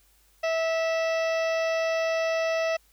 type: harmonic tone with a mistuned harmonic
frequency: 652 Hz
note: E5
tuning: 19 cents flat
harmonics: 1 / 2 / 3 / 4 / 5 / 6 / 7 / 8 / 9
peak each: -24 / -36 / -34 / -35 / -45 / -48 / -48 / -43 / -47 dBFS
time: 0.43-2.77 s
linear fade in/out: 10 ms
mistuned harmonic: 4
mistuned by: +21 cents
effects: added 50 Hz sine -63 dBFS peak until 2.92 s + white hiss -63 dBFS RMS until 2.92 s